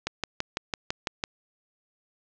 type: click train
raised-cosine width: 0.2 ms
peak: -10 dBFS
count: 8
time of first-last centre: 0.07-1.239 s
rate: 5.99 Hz
effects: low-pass 7000 Hz 12 dB/octave